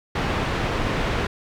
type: low-pass noise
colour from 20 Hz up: pink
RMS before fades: -24 dBFS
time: 0.15-1.27 s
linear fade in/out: 5 ms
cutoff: 2700 Hz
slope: 12 dB/octave
effects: none